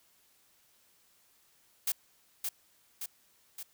blue noise with echo, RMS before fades -30 dBFS, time 1.87-1.92 s, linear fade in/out 5 ms, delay 570 ms, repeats 3, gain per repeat -4 dB, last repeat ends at 3.63 s, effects white hiss -67 dBFS RMS until 3.73 s

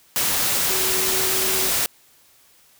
sine tone in noise, 377.9 Hz, F#4, 37 cents sharp, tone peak -29 dBFS, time 0.7-1.69 s, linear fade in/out 0 ms, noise white, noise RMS -21 dBFS, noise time 0.16-1.86 s, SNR -11 dB, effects white hiss -55 dBFS RMS until 2.79 s

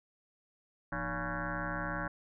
sine tone with frequency modulation, 840 Hz, G#5, 19 cents sharp, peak -33 dBFS, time 0.92-2.08 s, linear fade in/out 5 ms, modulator 134 Hz, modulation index 6.4, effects none

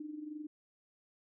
sine tone with amplitude modulation, 302.5 Hz, D#4, 49 cents flat, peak -38 dBFS, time 0-0.47 s, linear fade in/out 5 ms, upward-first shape sine, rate 22.6 Hz, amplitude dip 65%, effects none

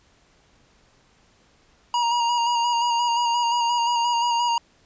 square tone with vibrato, 948 Hz, A#5, 29 cents sharp, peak -20 dBFS, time 1.94-4.58 s, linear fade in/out 2 ms, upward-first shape square, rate 5.7 Hz, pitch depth 24 cents each way, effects pink hiss -59 dBFS RMS until 4.85 s + resampled to 16000 Hz

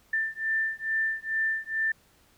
sine beating tone pair, 1779 / 1781.3 Hz, A6 / A6, +19 / +21 cents, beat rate 2.3 Hz, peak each -29 dBFS, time 0.13-1.92 s, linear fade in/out 5 ms, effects pink hiss -62 dBFS RMS until 2.37 s

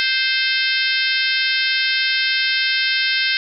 harmonic tone, 523.3 Hz, C5, in tune, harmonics 3 / 4 / 5 / 6 / 7 / 8 / 9 / 10, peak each -22 / -23 / -24 / -25 / -25 / -26 / -27 / -27 dBFS, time 0-3.37 s, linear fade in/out 0 ms, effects none

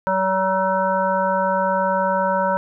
harmonic tone, 189.6 Hz, F#3, 43 cents sharp, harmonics 1 / 3 / 5 / 7 / 8, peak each -27 / -21 / -20 / -28 / -28 dBFS, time 0.07-2.57 s, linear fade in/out 0 ms, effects none

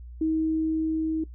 sine tone with level ramp, 317.5 Hz, D#4, 35 cents sharp, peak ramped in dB -21 to -24 dBFS, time 0.21-1.24 s, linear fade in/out 5 ms, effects noise-tail reverb RT60 0.1 s tail -18 dB re dry + added 60 Hz sine -39 dBFS peak until 1.34 s

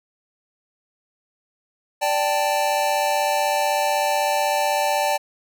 square chord, D suspended fourth, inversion none, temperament equal, 587.3 / 784 / 880 Hz, D5 / G5 / A5, 0 / 0 / 0 cents, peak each -24 dBFS, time 2.01-5.18 s, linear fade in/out 20 ms, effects none

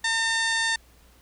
harmonic tone with a mistuned harmonic, 906 Hz, A#5, 50 cents flat, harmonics 1 / 2 / 3 / 4 / 5 / 6 / 7 / 8 / 9 / 10, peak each -32 / -24 / -38 / -30 / -33 / -40 / -38 / -38 / -40 / -39 dBFS, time 0.04-0.76 s, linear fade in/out 5 ms, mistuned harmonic 7, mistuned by -15 cents, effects added 60 Hz sine -55 dBFS peak until 1.21 s + pink hiss -58 dBFS RMS until 1.21 s

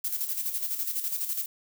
violet noise with tremolo, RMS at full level -29 dBFS, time 0.04-1.46 s, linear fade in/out 5 ms, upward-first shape square, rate 12 Hz, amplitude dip 55%, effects none

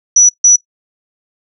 sine tone bursts at uneven times, 5900 Hz, F#8, 6 cents flat, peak -3 dBFS, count 2, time 0.16-0.29 / 0.44-0.56 s, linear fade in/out 5 ms, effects noise-tail reverb RT60 0.1 s tail -17 dB re dry

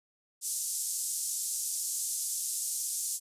pink band-pass noise, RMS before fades -34 dBFS, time 0.41-3.2 s, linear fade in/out 50 ms, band 6600 to 11000 Hz, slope 24 dB/octave, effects resampled to 32000 Hz

